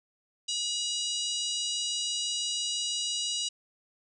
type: harmonic tone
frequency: 966 Hz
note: B5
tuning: 39 cents flat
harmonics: 3 / 4 / 5 / 6 / 7 / 8 / 9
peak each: -33 / -35 / -37 / -39 / -40 / -41 / -42 dBFS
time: 0.48-3.49 s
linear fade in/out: 10 ms
effects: none